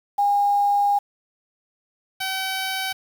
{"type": "tone pair in turn", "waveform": ["sine", "10% pulse"], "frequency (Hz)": [812, 764.1], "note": ["G#5", "G5"], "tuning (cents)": [-39, -44], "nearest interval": "minor second", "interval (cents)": 105, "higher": "first", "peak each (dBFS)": [-16, -16], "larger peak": "neither", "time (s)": [[0.18, 0.99], [2.2, 2.93]], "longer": "first", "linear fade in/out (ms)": 10, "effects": ["7-bit"]}